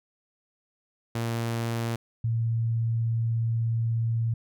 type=tone pair in turn; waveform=sawtooth / sine; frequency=115.9 / 114.57 Hz; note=A#2 / A#2; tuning=-10 / -30 cents; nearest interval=unison; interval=20 cents; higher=first; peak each=-23 dBFS; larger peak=neither; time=1.15-1.96 / 2.24-4.34 s; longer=second; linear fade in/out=5 ms; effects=none